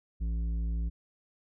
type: tone with tanh clipping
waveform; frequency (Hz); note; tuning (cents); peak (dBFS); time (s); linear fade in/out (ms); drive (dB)
sine; 56.4; A1; +44; -30; 0.2-0.9; 20; 9
effects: none